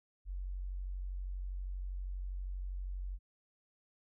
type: tone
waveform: sine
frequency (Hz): 46.25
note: F#1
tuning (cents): 0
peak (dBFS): -37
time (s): 0.25-3.19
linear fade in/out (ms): 50
effects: none